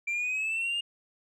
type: linear sweep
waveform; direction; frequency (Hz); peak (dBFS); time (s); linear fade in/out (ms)
sine; up; 2349 to 2841; -25; 0.07-0.81; 10
effects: tanh soft clip ceiling -27 dBFS